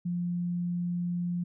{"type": "tone", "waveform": "sine", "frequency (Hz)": 175.2, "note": "F3", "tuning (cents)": 6, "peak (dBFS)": -28, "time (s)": [0.05, 1.44], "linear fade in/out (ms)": 10, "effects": []}